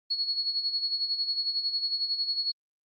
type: tone with tremolo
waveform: sine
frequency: 4357 Hz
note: C#8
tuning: 31 cents flat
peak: -24 dBFS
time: 0.1-2.52 s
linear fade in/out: 10 ms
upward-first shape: sine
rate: 11 Hz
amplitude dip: 65%
effects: Opus 32 kbps